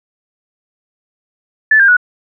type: tone with pitch steps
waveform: sine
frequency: 1744 / 1599.3 / 1466.5 Hz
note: A6 / G6 / F#6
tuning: -16 / +34 / -16 cents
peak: -5 dBFS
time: 1.71-1.968 s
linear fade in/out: 5 ms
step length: 86 ms
effects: none